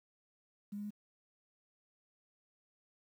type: tone with pitch steps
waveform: sine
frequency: 204 / 206.1 / 208.3 Hz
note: G#3 / G#3 / G#3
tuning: -31 / -13 / +5 cents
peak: -39 dBFS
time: 0.72-0.906 s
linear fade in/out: 10 ms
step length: 62 ms
effects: 11-bit